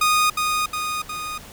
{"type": "tone with echo", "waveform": "sawtooth", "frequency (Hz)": 1236, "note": "D#6", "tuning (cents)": -12, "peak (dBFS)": -12, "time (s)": [0.01, 0.3], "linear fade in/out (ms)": 5, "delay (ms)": 360, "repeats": 3, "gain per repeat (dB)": -4, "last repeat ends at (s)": 1.38, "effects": ["pink hiss -42 dBFS RMS until 1.52 s"]}